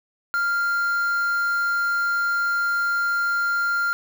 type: tone with quantisation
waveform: triangle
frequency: 1396.9 Hz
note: F6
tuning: in tune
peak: -18 dBFS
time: 0.34-3.93 s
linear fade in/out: 0 ms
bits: 6
effects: none